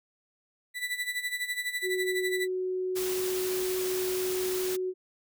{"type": "tone with tremolo", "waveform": "35% pulse", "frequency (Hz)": 1975.5, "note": "B6", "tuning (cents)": 0, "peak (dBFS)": -26, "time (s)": [0.74, 2.48], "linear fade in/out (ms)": 50, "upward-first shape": "sine", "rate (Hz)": 12, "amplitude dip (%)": 75}
{"type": "tone", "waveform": "sine", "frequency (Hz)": 370, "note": "F#4", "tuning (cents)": 0, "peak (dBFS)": -28, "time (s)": [1.82, 4.94], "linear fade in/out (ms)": 50}
{"type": "noise", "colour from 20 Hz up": "white", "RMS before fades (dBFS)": -36, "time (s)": [2.95, 4.77], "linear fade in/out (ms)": 20}
{"effects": []}